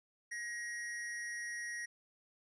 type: tone with amplitude modulation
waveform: square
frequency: 1890 Hz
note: A#6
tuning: 23 cents sharp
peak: -38 dBFS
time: 0.31-1.86 s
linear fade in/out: 10 ms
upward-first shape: sine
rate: 219 Hz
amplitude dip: 50%
effects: resampled to 22050 Hz